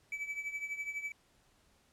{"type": "tone with tremolo", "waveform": "triangle", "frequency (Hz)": 2300, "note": "D7", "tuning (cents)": -37, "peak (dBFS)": -32, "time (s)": [0.12, 1.12], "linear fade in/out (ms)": 2, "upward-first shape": "triangle", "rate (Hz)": 12, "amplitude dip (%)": 80, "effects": ["pink hiss -69 dBFS RMS until 1.92 s", "low-pass 11000 Hz 12 dB/octave"]}